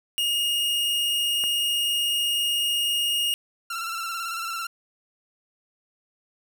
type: tone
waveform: 45% pulse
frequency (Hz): 2854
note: F7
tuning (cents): +37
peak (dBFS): -22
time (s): 0.18-3.34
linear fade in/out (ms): 0
type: click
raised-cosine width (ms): 0.5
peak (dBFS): -21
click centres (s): 1.439
type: tone with vibrato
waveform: sawtooth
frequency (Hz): 1355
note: E6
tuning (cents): +47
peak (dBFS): -25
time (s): 3.7-4.67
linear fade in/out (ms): 5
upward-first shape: square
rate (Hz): 18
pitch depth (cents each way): 37
effects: none